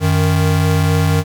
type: tone pair together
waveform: square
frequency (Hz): 92.5 / 155.57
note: F#2 / D#3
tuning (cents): 0 / 0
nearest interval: major sixth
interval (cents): 900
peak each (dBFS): -15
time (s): 0-1.24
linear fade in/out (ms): 50
effects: 7-bit